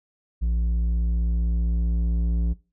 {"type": "tone with low-pass filter sweep", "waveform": "square", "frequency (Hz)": 57.7, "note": "A#1", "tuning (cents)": -17, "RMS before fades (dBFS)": -23, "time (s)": [0.41, 2.54], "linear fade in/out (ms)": 20, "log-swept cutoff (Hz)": [120, 200], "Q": 0.82, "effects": ["noise-tail reverb RT60 0.3 s tail -20 dB re dry"]}